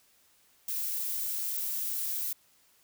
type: noise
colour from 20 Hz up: violet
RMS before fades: -33 dBFS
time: 0.68-2.33 s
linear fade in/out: 5 ms
effects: white hiss -65 dBFS RMS until 2.83 s